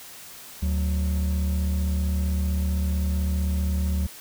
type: tone pair together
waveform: triangle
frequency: 73.8 / 185.8 Hz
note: D2 / F#3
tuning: +9 / +7 cents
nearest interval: octave + major third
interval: 1598 cents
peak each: -20 / -28 dBFS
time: 0.62-4.07 s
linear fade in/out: 10 ms
effects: white hiss -43 dBFS RMS until 4.2 s